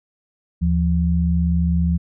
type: tone pair together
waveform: sine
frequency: 76.57 / 171.9 Hz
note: D#2 / F3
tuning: -27 / -27 cents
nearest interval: octave + major second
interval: 1400 cents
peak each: -18 dBFS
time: 0.61-1.98 s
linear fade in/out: 20 ms
effects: none